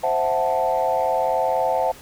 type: chord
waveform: sine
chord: F# half-diminished seventh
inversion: second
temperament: equal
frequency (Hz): 523.3 / 659.3 / 740 / 880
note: C5 / E5 / F#5 / A5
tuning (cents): 0 / 0 / 0 / 0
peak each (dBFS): -23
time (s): 0.03-1.92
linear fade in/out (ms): 10
effects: tanh soft clip ceiling -10 dBFS + pink hiss -44 dBFS RMS until 2.01 s